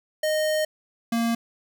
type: tone pair in turn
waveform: square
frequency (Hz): 618 / 231.5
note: D#5 / A#3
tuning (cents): -12 / -12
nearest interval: octave + perfect fourth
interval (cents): 1700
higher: first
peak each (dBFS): -22 / -22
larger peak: neither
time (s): 0.23-0.65 / 1.12-1.35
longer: first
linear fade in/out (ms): 5
effects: none